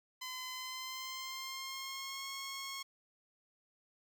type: tone with pitch glide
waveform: 10% pulse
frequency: 1022 to 1089 Hz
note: C6 to C#6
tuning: -41 to -31 cents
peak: -33 dBFS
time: 0.21-2.83 s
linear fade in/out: 10 ms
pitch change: +110 cents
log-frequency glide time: 0.52-2.28 s
effects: none